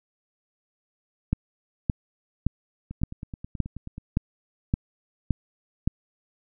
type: two click trains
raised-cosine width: 5 ms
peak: -9 / -23 dBFS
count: 9 / 11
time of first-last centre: 1.33-5.875 / 2.91-3.981 s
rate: 1.76 / 9.34 Hz
effects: none